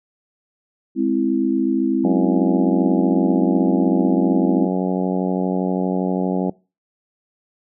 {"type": "chord", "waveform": "sine", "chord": "Ab augmented", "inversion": "none", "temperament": "equal", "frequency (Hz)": [207.7, 261.6, 329.6], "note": ["Ab3", "C4", "E4"], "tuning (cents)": [0, 0, 0], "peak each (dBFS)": [-23, -19, -20], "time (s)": [0.95, 4.69], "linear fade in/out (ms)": 50}
{"type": "harmonic tone", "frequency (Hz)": 92.5, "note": "F#2", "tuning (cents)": 0, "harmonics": [2, 3, 4, 5, 6, 7, 8, 9], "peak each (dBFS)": [-20, -24, -26, -28, -30, -31, -32, -33], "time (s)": [2.04, 6.5], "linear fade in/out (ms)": 5}
{"effects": ["noise-tail reverb RT60 0.3 s tail -23 dB re dry"]}